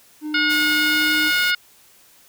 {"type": "tone with pitch glide", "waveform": "triangle", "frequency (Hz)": [303.7, 307.1], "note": ["D#4", "D#4"], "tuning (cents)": [-42, -23], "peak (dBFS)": -23, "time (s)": [0.21, 1.32], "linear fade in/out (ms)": 50, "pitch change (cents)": 19, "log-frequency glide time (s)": [0.77, 1.02]}
{"type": "harmonic tone", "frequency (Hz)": 722, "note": "F#5", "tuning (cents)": -43, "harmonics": [2, 3, 4, 5, 6, 7], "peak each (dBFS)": [-19, -23, -25, -27, -29, -30], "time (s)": [0.34, 1.55], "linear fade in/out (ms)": 5}
{"type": "noise", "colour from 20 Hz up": "white", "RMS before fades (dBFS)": -31, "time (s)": [0.49, 1.52], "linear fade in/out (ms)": 20}
{"effects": ["white hiss -52 dBFS RMS until 2.28 s"]}